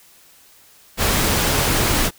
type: noise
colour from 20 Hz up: pink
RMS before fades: -18 dBFS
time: 0.97-2.11 s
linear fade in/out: 50 ms
effects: white hiss -50 dBFS RMS until 2.18 s